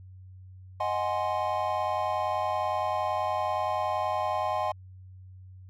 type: chord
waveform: triangle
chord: Ab dominant seventh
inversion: second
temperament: equal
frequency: 622.3 / 740 / 830.6 / 1046.5 Hz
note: Eb5 / Gb5 / Ab5 / C6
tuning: 0 / 0 / 0 / 0 cents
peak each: -30 dBFS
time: 0.8-4.72 s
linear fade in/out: 5 ms
effects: added 93 Hz sine -45 dBFS peak until 5.69 s